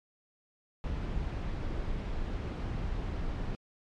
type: noise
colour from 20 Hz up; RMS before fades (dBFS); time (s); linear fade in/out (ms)
brown; -34; 0.84-3.55; 0
effects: low-pass 4000 Hz 12 dB/octave + MP3 64 kbps